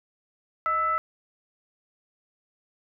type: tone with frequency modulation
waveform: sine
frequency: 1313 Hz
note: E6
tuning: 7 cents flat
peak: -22 dBFS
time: 0.66-0.98 s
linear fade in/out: 0 ms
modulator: 690 Hz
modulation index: 0.44
effects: none